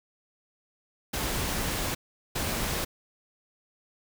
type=noise bursts at uneven times; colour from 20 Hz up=pink; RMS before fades=-30 dBFS; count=2; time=1.13-1.95 / 2.35-2.85 s; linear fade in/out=10 ms; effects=none